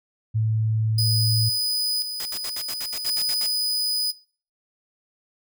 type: tone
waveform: sine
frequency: 110 Hz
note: A2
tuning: in tune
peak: -19 dBFS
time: 0.34-1.5 s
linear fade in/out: 20 ms
type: tone with tremolo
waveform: 40% pulse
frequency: 4978 Hz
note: D#8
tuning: in tune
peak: -20 dBFS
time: 0.98-4.12 s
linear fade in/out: 5 ms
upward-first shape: square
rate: 0.48 Hz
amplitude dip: 55%
type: noise bursts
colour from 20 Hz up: white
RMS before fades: -33 dBFS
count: 11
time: 2.2-3.463 s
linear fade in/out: 0 ms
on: 53 ms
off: 68 ms
effects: noise-tail reverb RT60 0.4 s tail -20 dB re dry